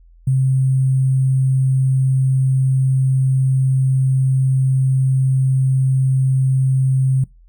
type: tone with sample-and-hold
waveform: sine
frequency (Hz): 131.9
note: C3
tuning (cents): +14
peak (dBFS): -12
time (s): 0.27-7.24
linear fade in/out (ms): 5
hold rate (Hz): 8820
effects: noise-tail reverb RT60 0.2 s tail -22 dB re dry + added 42 Hz sine -44 dBFS peak until 7.48 s